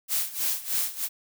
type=noise with tremolo; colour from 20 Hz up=blue; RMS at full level=-25 dBFS; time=0.08-1.09 s; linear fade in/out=50 ms; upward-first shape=sine; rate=3.2 Hz; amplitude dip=85%; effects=none